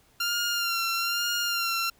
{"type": "tone with vibrato", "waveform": "15% pulse", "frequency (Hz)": 1388, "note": "F6", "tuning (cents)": -11, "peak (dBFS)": -19, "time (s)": [0.2, 1.9], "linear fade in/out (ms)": 5, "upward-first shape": "sine", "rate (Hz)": 1.1, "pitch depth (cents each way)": 38, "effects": ["pink hiss -62 dBFS RMS until 1.99 s"]}